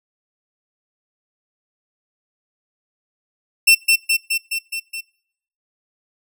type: tone with echo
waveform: sawtooth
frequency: 2698 Hz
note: E7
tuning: 40 cents sharp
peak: -5 dBFS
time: 3.67-3.75 s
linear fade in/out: 10 ms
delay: 210 ms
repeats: 6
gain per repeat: -3 dB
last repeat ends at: 5.01 s
effects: noise-tail reverb RT60 0.7 s tail -26 dB re dry